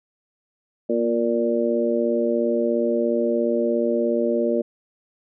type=harmonic tone with a mistuned harmonic; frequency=117 Hz; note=A#2; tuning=7 cents sharp; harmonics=2 / 3 / 4 / 5; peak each=-24 / -24 / -24 / -24 dBFS; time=0.89-4.62 s; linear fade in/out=10 ms; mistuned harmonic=2; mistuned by=+20 cents; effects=none